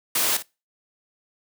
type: noise with echo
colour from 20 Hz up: white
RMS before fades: -22 dBFS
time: 0.15-0.37 s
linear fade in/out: 5 ms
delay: 55 ms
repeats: 1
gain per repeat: -13 dB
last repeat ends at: 0.425 s
effects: noise-tail reverb RT60 0.3 s tail -25 dB re dry + high-pass 200 Hz 12 dB/octave

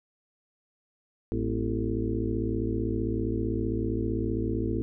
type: harmonic tone with a mistuned harmonic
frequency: 55.4 Hz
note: A1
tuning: 13 cents sharp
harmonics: 1 / 2 / 4 / 5 / 6 / 7 / 8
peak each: -33 / -32 / -35 / -34 / -32 / -36 / -37 dBFS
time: 1.32-4.82 s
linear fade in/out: 0 ms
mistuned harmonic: 5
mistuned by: -110 cents
effects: none

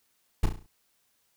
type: noise with echo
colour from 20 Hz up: brown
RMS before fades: -20 dBFS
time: 0.43-0.46 s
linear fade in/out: 5 ms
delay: 34 ms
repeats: 6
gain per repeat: -6 dB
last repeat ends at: 0.664 s
effects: white hiss -71 dBFS RMS until 1.36 s

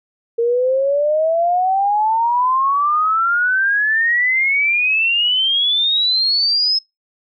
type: exponential sweep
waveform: sine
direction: up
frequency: 460 to 5200 Hz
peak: -13 dBFS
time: 0.38-6.79 s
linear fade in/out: 10 ms
effects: noise-tail reverb RT60 0.2 s tail -26 dB re dry

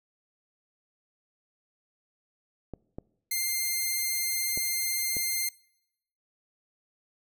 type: clicks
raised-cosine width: 2 ms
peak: -24 dBFS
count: 4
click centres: 2.737 / 2.985 / 4.575 / 5.168 s
type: tone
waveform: 5% pulse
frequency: 2102 Hz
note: C7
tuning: 7 cents sharp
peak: -17 dBFS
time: 3.31-5.49 s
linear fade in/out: 5 ms
effects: noise-tail reverb RT60 0.8 s tail -23 dB re dry

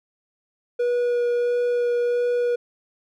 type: tone with vibrato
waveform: triangle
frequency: 483.4 Hz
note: B4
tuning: 37 cents flat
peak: -17 dBFS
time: 0.79-2.56 s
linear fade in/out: 10 ms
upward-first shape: sine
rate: 1.5 Hz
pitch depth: 9 cents each way
effects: none

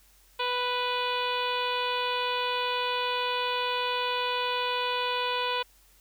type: harmonic tone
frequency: 493.9 Hz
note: B4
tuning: in tune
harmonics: 1 / 2 / 3 / 4 / 5 / 6 / 7 / 8 / 9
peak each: -33 / -30 / -37 / -43 / -35 / -36 / -36 / -41 / -46 dBFS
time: 0.39-5.63 s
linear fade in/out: 10 ms
effects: added 47 Hz sine -61 dBFS peak until 6 s + white hiss -61 dBFS RMS until 6 s

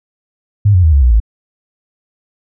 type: tone with pitch steps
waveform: sine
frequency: 102.4 / 90.18 / 79.42 / 69.94 / 61.59 / 54.24 Hz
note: G#2 / F#2 / D#2 / C#2 / B1 / A1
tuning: -24 / -44 / +36 / +16 / -4 / -24 cents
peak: -5 dBFS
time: 0.65-1.202 s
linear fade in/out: 10 ms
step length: 92 ms
effects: none

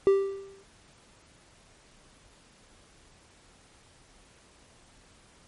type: tone with exponential decay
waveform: triangle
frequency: 392 Hz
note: G4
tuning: in tune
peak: -13 dBFS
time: 0.07-0.63 s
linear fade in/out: 0 ms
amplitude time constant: 120 ms
effects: pink hiss -58 dBFS RMS until 5.47 s + MP3 48 kbps

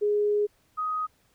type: tone pair in turn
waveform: sine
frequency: 415.3 / 1253.1 Hz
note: G#4 / D#6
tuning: 0 / +12 cents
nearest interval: octave + perfect fifth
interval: 1912 cents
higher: second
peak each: -21 / -26 dBFS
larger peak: first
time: 0.01-0.47 / 0.77-1.07 s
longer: first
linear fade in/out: 20 ms
effects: pink hiss -66 dBFS RMS until 1.34 s

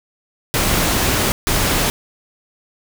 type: noise bursts at uneven times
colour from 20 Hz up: pink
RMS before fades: -17 dBFS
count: 2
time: 0.54-1.32 / 1.47-1.9 s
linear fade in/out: 0 ms
effects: none

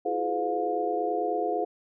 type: tone cluster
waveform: sine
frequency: 331.6 / 360.7 / 422.4 / 506 / 711 Hz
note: E4 / F#4 / G#4 / B4 / F5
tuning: +10 / -44 / +29 / +42 / +31 cents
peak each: -33 / -37 / -30 / -33 / -29 dBFS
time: 0.05-1.65 s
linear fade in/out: 10 ms
effects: none

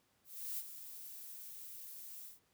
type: noise with ADSR envelope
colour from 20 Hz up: violet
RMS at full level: -40 dBFS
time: 0.24-2.4 s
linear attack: 340 ms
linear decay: 43 ms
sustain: -10 dB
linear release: 150 ms
effects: pink hiss -75 dBFS RMS until 2.53 s + high-pass 80 Hz 12 dB/octave

